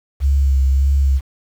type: tone with vibrato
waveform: sine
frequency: 68.1 Hz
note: C#2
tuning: 30 cents flat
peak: -11 dBFS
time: 0.2-1.21 s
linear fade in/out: 50 ms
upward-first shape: sine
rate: 1.7 Hz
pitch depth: 35 cents each way
effects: 7-bit